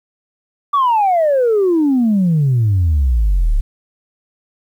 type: exponential sweep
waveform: sine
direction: down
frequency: 1174.7 to 33.47 Hz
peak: -9 dBFS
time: 0.73-3.61 s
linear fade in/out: 10 ms
effects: tanh soft clip ceiling -8 dBFS + 8-bit